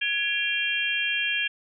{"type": "tone cluster", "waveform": "sine", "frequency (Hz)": [1673, 2384, 2749, 3203], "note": ["G#6", "D7", "F7", "G7"], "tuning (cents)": [12, 25, -28, 37], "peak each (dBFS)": -29, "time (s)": [0.01, 1.48], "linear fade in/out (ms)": 10, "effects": []}